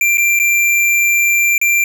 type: tone with dropouts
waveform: square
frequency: 2366 Hz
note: D7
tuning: 12 cents sharp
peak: -11 dBFS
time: 0.01-1.84 s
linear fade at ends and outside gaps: 2 ms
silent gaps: 0.173-0.18 / 0.391-0.398 / 1.58-1.614 s
effects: none